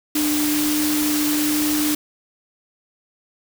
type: tone in noise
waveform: sine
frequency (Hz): 299.8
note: D4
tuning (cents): +36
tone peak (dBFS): -19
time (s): 0.15-1.95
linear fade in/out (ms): 5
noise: white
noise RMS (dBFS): -24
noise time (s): 0.15-1.95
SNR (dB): +2
effects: none